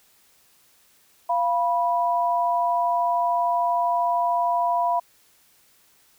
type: tone pair together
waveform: sine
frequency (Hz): 693 / 980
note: F5 / B5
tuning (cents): -14 / -14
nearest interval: tritone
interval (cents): 600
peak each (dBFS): -22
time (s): 1.29-5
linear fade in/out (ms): 10
effects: white hiss -59 dBFS RMS until 6.18 s